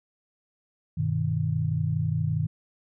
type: chord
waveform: sine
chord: G augmented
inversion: none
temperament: equal with one note detuned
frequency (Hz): 98.4 / 123.47 / 155.56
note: G2 / B2 / D#3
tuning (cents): +7 / 0 / 0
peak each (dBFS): -29 / -29 / -26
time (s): 0.97-2.47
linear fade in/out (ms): 10
effects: none

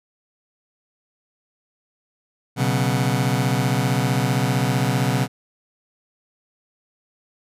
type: chord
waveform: sawtooth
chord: B suspended second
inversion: none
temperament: just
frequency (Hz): 123.47 / 138.9 / 185.21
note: B2 / C#3 / F#3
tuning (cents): 0 / +4 / +2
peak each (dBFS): -17 / -18 / -21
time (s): 2.56-5.28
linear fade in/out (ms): 50
effects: resampled to 32000 Hz

